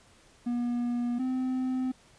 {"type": "tone pair in turn", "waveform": "triangle", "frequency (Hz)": [240.8, 257.3], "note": ["B3", "C4"], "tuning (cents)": [-44, -29], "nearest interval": "minor second", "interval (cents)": 115, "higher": "second", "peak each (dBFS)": -25, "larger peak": "neither", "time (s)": [[0.46, 1.19], [1.19, 1.92]], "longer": "neither", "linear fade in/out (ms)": 10, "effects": ["pink hiss -59 dBFS RMS until 2.18 s", "resampled to 22050 Hz"]}